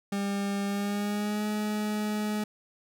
40% pulse tone with pitch glide, 200 to 211.2 Hz, G3 to G#3, +35 to +29 cents, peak -27 dBFS, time 0.12-2.44 s, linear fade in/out 5 ms, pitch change +94 cents, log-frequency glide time 0.67-1.46 s, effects none

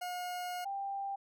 40% pulse / sine tone pair in turn, 718 / 791.2 Hz, F5 / G5, +48 / +16 cents, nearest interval major second, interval 168 cents, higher second, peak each -36 / -35 dBFS, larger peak second, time 0.01-0.65 / 0.65-1.16 s, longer first, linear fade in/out 10 ms, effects none

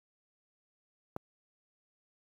click, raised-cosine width 1 ms, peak -22 dBFS, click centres 1.164 s, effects high-pass 60 Hz 12 dB/octave + 9-bit

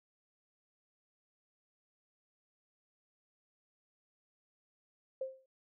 sine tone with exponential decay, 527 Hz, C5, 12 cents sharp, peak -32 dBFS, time 5.21-5.46 s, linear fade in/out 5 ms, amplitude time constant 53 ms, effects none

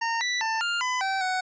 25% pulse tone with pitch steps, 918 / 1969 / 892 / 1402 / 1005 / 772 / 744 Hz, A#5 / B6 / A5 / F6 / B5 / G5 / F#5, -27 / -6 / +23 / +6 / +30 / -27 / +9 cents, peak -21 dBFS, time 0.01-1.41 s, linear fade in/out 10 ms, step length 200 ms, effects resampled to 16000 Hz

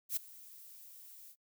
violet noise with ADSR envelope, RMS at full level -33 dBFS, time 0.09-1.36 s, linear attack 75 ms, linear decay 11 ms, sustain -21 dB, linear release 62 ms, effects noise-tail reverb RT60 0.1 s tail -26 dB re dry

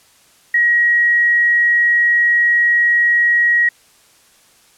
sine tone, 1900 Hz, A#6, 33 cents sharp, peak -10 dBFS, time 0.54-3.69 s, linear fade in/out 5 ms, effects white hiss -51 dBFS RMS until 4.77 s + low-pass 11000 Hz 12 dB/octave

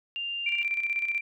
sine tone, 2794 Hz, F7, in tune, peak -30 dBFS, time 0.16-0.63 s, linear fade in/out 0 ms
sine tone with tremolo, 2358 Hz, D7, 6 cents sharp, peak -24 dBFS, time 0.46-1.21 s, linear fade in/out 5 ms, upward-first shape square, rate 16 Hz, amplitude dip 55%
effects none

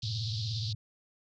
white band-pass noise, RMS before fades -40 dBFS, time 0.02-0.73 s, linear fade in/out 5 ms, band 3600 to 4800 Hz, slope 48 dB/octave
sine tone with vibrato, 110 Hz, A2, in tune, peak -32 dBFS, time 0.03-0.75 s, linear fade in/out 5 ms, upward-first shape sine, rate 17 Hz, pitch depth 160 cents each way
effects none

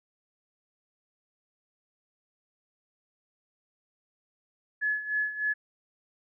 sine tone with tremolo, 1706 Hz, G#6, 46 cents sharp, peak -24 dBFS, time 4.81-5.54 s, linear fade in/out 20 ms, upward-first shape sine, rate 3.3 Hz, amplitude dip 75%, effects none

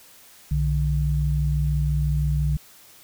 sine tone pair together, 62.16 / 148.1 Hz, B1 / D3, +12 / +15 cents, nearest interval octave + minor third, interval 1503 cents, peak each -22 dBFS, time 0.51-2.57 s, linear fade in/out 5 ms, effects white hiss -50 dBFS RMS until 3.03 s

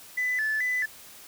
sine tone with vibrato, 1864.7 Hz, A#6, in tune, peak -23 dBFS, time 0.17-0.86 s, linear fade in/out 10 ms, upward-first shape square, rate 2.3 Hz, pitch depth 120 cents each way, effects tanh soft clip ceiling -21 dBFS + white hiss -48 dBFS RMS until 1.27 s

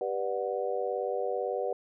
sine chord, G major seventh, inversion none, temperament just, 392 / 490 / 588 / 735 Hz, G4 / B4 / D5 / F#5, 0 / -14 / +2 / -12 cents, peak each -35 / -32 / -35 / -36 dBFS, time 0.01-1.73 s, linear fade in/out 2 ms, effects none

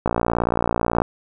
click train, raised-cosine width 1 ms, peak -5 dBFS, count 57, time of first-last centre 0.06-1.019 s, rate 58.4 Hz, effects none

